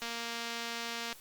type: click train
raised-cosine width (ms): 0.2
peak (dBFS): -21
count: 259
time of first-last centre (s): 0.02-1.127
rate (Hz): 233
effects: white hiss -54 dBFS RMS until 1.2 s + Opus 48 kbps